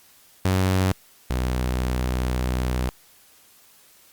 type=tone pair in turn; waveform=sawtooth; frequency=93.8 / 62.6 Hz; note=F#2 / B1; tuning=+24 / +24 cents; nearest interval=perfect fifth; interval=700 cents; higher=first; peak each=-14 / -18 dBFS; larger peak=first; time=0.45-0.92 / 1.3-2.89 s; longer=second; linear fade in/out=0 ms; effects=white hiss -54 dBFS RMS until 4.12 s + Opus 48 kbps